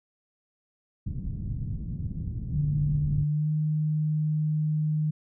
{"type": "low-pass noise", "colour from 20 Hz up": "white", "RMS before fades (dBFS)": -32, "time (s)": [1.06, 3.24], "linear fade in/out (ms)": 10, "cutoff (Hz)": 160, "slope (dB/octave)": 24}
{"type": "tone with pitch glide", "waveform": "sine", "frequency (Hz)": [146.83, 153.42], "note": ["D3", "D#3"], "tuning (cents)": [0, -24], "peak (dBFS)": -23, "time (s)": [2.53, 5.11], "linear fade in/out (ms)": 10, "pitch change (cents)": 76, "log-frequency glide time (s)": [3.18, 3.5]}
{"effects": []}